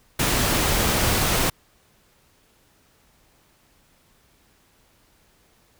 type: noise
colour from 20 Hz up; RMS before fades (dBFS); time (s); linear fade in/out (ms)
pink; -21; 0.19-1.5; 5
effects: pink hiss -60 dBFS RMS until 5.79 s